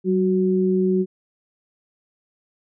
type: tone pair together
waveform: sine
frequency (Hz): 189.21 / 370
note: F#3 / F#4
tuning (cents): +39 / 0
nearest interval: octave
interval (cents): 1161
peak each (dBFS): -19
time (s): 0.04-1.06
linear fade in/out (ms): 50
effects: none